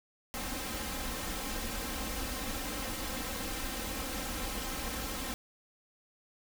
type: noise with comb filter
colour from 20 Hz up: pink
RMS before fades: -37 dBFS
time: 0.34-5.34 s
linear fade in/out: 0 ms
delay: 3.8 ms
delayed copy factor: +0.75
effects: none